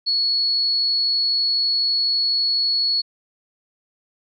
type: tone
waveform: sine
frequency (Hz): 4376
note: C#8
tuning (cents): -23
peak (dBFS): -17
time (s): 0.06-3.02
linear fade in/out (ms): 20
effects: none